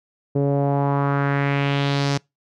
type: tone with low-pass filter sweep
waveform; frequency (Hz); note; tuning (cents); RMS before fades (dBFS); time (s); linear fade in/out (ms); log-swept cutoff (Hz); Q
sawtooth; 140.7; C#3; +26; -20; 0.35-2.18; 10; 450 to 5700; 2.4
effects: noise-tail reverb RT60 0.2 s tail -25 dB re dry